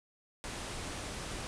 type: low-pass noise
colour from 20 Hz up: pink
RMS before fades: -41 dBFS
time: 0.44-1.47 s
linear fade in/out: 0 ms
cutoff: 10000 Hz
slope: 48 dB/octave
effects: none